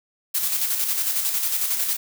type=noise with tremolo; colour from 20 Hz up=blue; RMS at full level=-22 dBFS; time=0.34-1.97 s; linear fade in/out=10 ms; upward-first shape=square; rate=11 Hz; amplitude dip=40%; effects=none